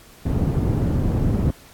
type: low-pass noise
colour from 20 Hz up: white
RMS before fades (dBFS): -20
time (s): 0.25-1.51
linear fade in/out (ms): 10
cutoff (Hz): 180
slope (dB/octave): 12
effects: pink hiss -48 dBFS RMS until 1.73 s + AAC 64 kbps